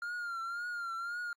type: tone with vibrato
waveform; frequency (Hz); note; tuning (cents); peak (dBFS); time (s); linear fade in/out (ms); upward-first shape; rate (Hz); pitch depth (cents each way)
triangle; 1396.9; F6; 0; -34; 0.02-1.33; 2; triangle; 1.9; 72
effects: AAC 64 kbps